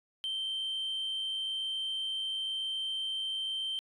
sine tone with amplitude modulation, 3123 Hz, G7, 7 cents flat, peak -29 dBFS, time 0.24-3.79 s, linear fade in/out 0 ms, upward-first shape sine, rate 101 Hz, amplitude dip 25%, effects tanh soft clip ceiling -30 dBFS

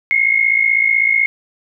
sine tone pair together, 2130 / 2186 Hz, C7 / C#7, +30 / -25 cents, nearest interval unison, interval 45 cents, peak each -14 dBFS, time 0.11-1.26 s, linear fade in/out 0 ms, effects none

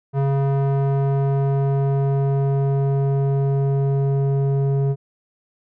square tone with low-pass filter sweep, 138 Hz, C#3, 7 cents flat, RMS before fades -19 dBFS, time 0.13-4.96 s, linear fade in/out 50 ms, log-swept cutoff 880 to 460 Hz, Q 1, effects none

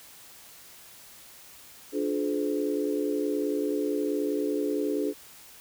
sine chord, D diminished seventh, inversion none, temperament just, 293.7 / 352.4 / 422.9 / 507.5 Hz, D4 / F4 / Ab4 / Cb5, 0 / +16 / +31 / +47 cents, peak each -29 / -34 / -29 / -35 dBFS, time 1.92-5.14 s, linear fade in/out 50 ms, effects white hiss -50 dBFS RMS until 5.6 s

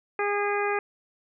harmonic tone, 408.7 Hz, G#4, 28 cents flat, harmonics 1 / 2 / 3 / 4 / 5 / 6, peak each -27 / -30 / -32 / -33 / -34 / -35 dBFS, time 0.19-0.79 s, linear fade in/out 2 ms, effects none

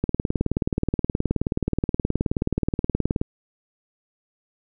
click train, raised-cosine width 3 ms, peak -8 dBFS, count 61, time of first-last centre 0.04-3.215 s, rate 18.9 Hz, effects none

